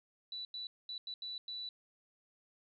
sine tone bursts at uneven times, 3960 Hz, B7, 4 cents sharp, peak -40 dBFS, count 6, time 0.32-0.45 / 0.54-0.67 / 0.89-0.98 / 1.07-1.14 / 1.22-1.38 / 1.48-1.69 s, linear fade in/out 2 ms, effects none

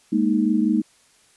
sine chord, Ab suspended second, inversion none, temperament equal, 207.7 / 233.1 / 311.1 Hz, Ab3 / Bb3 / Eb4, 0 / 0 / 0 cents, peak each -21 dBFS, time 0.12-0.82 s, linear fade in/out 10 ms, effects white hiss -57 dBFS RMS until 1.36 s + resampled to 24000 Hz

